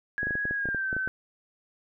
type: tone with pitch glide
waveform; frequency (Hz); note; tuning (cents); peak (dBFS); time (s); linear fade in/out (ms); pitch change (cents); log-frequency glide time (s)
sine; 1661.2 to 1532.2; G#6 to G6; 0 to -40; -27; 0.18-1.08; 0; -140; 0.53-0.92
type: clicks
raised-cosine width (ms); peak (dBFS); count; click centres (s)
2; -22; 12; 0.231 / 0.27 / 0.308 / 0.354 / 0.454 / 0.51 / 0.656 / 0.688 / 0.747 / 0.929 / 0.966 / 1.075
effects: none